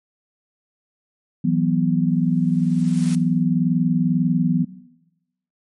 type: chord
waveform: sine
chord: E suspended second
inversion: none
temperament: equal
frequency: 164.81 / 185 / 246.9 Hz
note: E3 / F#3 / B3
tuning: 0 / 0 / 0 cents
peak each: -20 dBFS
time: 1.44-4.65 s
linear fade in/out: 10 ms
type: noise with exponential growth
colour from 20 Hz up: white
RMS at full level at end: -33 dBFS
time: 2.09-3.15 s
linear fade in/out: 1 ms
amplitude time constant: 230 ms
effects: noise-tail reverb RT60 0.9 s tail -17 dB re dry + MP3 48 kbps